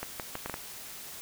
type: clicks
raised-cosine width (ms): 0.5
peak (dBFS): -19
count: 6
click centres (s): 0.03 / 0.198 / 0.354 / 0.46 / 0.497 / 0.541
effects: white hiss -44 dBFS RMS until 1.21 s